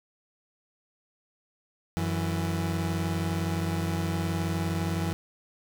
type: tone pair together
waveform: 30% pulse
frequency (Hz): 92.07 / 164.81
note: F#2 / E3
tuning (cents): -8 / 0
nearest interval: minor seventh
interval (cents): 1008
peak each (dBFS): -27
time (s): 1.97-5.13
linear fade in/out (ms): 0
effects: none